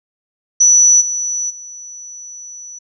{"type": "tone with level steps", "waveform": "sine", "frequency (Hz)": 5930, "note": "F#8", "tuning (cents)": 3, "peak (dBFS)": [-6, -17, -30], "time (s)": [0.6, 2.79], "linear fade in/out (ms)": 10, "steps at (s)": [1, 1.49], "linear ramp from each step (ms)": 20, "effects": []}